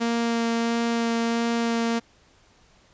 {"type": "tone with vibrato", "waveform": "sawtooth", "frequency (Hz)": 232.1, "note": "A#3", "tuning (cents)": -7, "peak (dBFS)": -18, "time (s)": [0, 2], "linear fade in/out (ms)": 20, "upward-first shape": "sine", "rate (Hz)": 1.5, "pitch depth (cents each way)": 9, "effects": ["pink hiss -58 dBFS RMS until 2.93 s", "resampled to 16000 Hz"]}